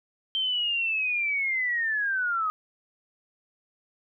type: linear sweep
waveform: sine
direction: down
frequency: 3136 to 1241 Hz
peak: -24 dBFS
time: 0.35-2.5 s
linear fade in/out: 0 ms
effects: none